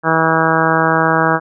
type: harmonic tone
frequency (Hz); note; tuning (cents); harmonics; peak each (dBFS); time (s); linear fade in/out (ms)
161.7; E3; -33; 1 / 2 / 3 / 4 / 5 / 6 / 7 / 8 / 9 / 10; -20 / -20 / -20 / -20 / -20 / -20 / -20 / -20 / -20 / -20; 0.03-1.4; 50
effects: none